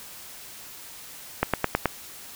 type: click train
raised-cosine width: 0.5 ms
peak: -5 dBFS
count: 5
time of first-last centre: 1.43-1.857 s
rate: 9.37 Hz
effects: white hiss -43 dBFS RMS until 2.35 s